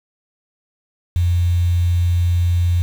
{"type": "tone with quantisation", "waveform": "sine", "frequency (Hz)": 87.31, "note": "F2", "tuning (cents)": 0, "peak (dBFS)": -13, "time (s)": [1.16, 2.82], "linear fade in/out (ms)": 0, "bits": 6, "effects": []}